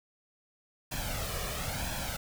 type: noise with flanger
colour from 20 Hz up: pink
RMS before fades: -35 dBFS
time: 0.91-2.17 s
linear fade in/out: 10 ms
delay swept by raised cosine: 1.2 to 1.71 ms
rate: 0.99 Hz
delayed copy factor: +0.7
effects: none